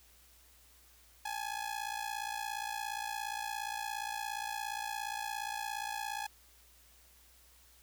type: ring-modulated tone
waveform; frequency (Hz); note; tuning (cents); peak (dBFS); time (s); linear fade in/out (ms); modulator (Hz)
sawtooth; 840; G#5; +19; -30; 1.25-6.27; 5; 28.6
effects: added 60 Hz sine -65 dBFS peak until 7.82 s + white hiss -63 dBFS RMS until 7.82 s